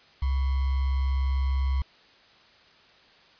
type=tone with sample-and-hold; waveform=sine; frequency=67 Hz; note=C2; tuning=42 cents sharp; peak=-22 dBFS; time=0.22-1.82 s; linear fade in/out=5 ms; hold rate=1050 Hz; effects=white hiss -56 dBFS RMS until 3.39 s + resampled to 11025 Hz